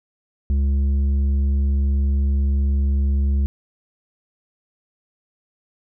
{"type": "tone with tanh clipping", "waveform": "sine", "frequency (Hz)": 69.3, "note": "C#2", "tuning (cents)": 0, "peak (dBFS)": -17, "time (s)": [0.5, 3.46], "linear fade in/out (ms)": 0, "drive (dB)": 7, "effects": []}